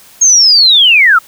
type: linear sweep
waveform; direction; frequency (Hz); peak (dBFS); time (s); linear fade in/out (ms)
sine; down; 6560 to 1244.5; -3; 0.21-1.19; 10
effects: white hiss -40 dBFS RMS until 1.27 s